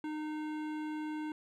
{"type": "tone with hard clipping", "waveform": "sine", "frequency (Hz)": 306.4, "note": "D#4", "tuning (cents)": -27, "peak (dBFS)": -38, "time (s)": [0.04, 1.32], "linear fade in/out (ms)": 2, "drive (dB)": 15, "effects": []}